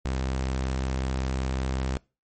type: tone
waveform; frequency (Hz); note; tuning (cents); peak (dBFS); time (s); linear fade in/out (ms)
sawtooth; 65.4; C2; 0; -22; 0.05-1.97; 0
effects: noise-tail reverb RT60 0.3 s tail -25 dB re dry + MP3 32 kbps